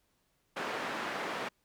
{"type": "band-pass noise", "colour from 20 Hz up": "white", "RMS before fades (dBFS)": -37, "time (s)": [0.56, 1.49], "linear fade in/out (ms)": 10, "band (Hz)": [240, 1600], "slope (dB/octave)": 12, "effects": ["pink hiss -75 dBFS RMS until 1.64 s"]}